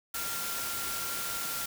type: tone in noise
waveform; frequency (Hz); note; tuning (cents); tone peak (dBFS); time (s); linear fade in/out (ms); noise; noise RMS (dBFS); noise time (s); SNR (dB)
sine; 1384; F6; -16; -40; 0.14-1.66; 5; white; -35; 0.14-1.66; -8
effects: none